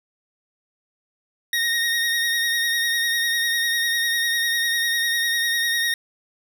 25% pulse tone with vibrato, 1864.7 Hz, A#6, in tune, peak -16 dBFS, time 1.53-5.94 s, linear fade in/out 2 ms, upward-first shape sine, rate 10 Hz, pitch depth 29 cents each way, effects none

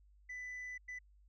sine tone bursts at uneven times, 1994 Hz, B6, 16 cents sharp, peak -40 dBFS, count 2, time 0.29-0.78 / 0.88-0.99 s, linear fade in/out 10 ms, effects tanh soft clip ceiling -42 dBFS + added 50 Hz sine -62 dBFS peak until 1.28 s

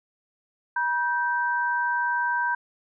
sine tone pair together, 962.2 / 1560 Hz, B5 / G6, -45 / -9 cents, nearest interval minor sixth, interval 836 cents, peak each -25 dBFS, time 0.76-2.55 s, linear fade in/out 5 ms, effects none

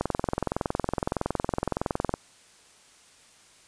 click train, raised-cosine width 1 ms, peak -11 dBFS, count 47, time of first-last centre 0.01-2.14 s, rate 21.6 Hz, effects white hiss -56 dBFS RMS until 3.67 s + resampled to 22050 Hz

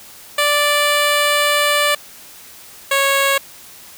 10% pulse tone pair in turn, 586 / 551 Hz, D5 / C#5, -4 / -11 cents, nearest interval minor second, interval 107 cents, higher first, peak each -5 dBFS, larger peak neither, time 0.38-1.95 / 2.91-3.38 s, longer first, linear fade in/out 5 ms, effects white hiss -40 dBFS RMS until 3.97 s

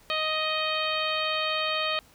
harmonic tone, 624 Hz, D#5, 5 cents sharp, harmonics 1 / 2 / 3 / 4 / 5 / 6 / 7, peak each -32 / -31 / -36 / -32 / -32 / -35 / -37 dBFS, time 0.1-1.99 s, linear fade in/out 0 ms, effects pink hiss -57 dBFS RMS until 2.14 s

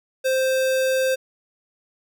square tone, 523.3 Hz, C5, in tune, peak -19 dBFS, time 0.24-1.16 s, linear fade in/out 20 ms, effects none

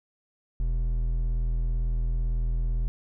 triangle tone with hard clipping, 41.04 Hz, E1, 7 cents flat, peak -25 dBFS, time 0.6-2.88 s, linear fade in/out 0 ms, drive 10 dB, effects none

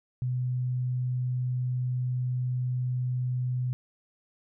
sine tone, 125.7 Hz, B2, 31 cents sharp, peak -26 dBFS, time 0.22-3.73 s, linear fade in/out 0 ms, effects none

